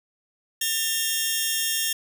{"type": "tone cluster", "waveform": "10% pulse", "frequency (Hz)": [1797, 2773, 3248], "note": ["A6", "F7", "G#7"], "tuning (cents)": [36, -13, -39], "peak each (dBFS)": -19, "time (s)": [0.61, 1.93], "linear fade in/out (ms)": 5, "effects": []}